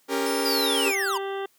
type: chord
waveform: sawtooth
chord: G diminished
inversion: second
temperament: equal with one note detuned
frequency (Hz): 277.2 / 396.1 / 466.2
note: Db4 / G4 / Bb4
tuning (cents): 0 / +18 / 0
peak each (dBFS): -24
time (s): 0.08-0.93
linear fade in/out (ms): 50
type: tone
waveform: 20% pulse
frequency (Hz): 5274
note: E8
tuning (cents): 0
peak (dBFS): -27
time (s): 0.26-0.95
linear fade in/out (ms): 2
type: linear sweep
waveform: square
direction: down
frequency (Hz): 4978 to 880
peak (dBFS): -25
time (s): 0.45-1.18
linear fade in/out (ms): 10
type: harmonic tone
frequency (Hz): 392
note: G4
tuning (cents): 0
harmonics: 1 / 2 / 3 / 4 / 5 / 7 / 8 / 9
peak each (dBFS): -29 / -35 / -39 / -41 / -43 / -46 / -47 / -48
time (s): 0.86-1.46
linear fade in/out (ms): 5
effects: white hiss -63 dBFS RMS until 1.58 s + high-pass 150 Hz 12 dB/octave